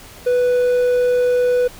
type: tone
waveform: triangle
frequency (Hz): 493.9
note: B4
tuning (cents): 0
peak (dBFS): -11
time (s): 0.26-1.68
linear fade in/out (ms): 10
effects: pink hiss -40 dBFS RMS until 1.79 s